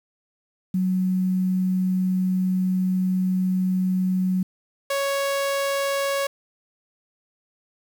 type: tone pair in turn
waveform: sine / sawtooth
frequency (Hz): 185.8 / 555.2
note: F#3 / C#5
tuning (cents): +7 / +3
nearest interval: octave + perfect fifth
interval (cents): 1896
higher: second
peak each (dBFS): -19 / -18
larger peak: second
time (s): 0.74-4.43 / 4.9-6.27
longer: first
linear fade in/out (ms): 5
effects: 8-bit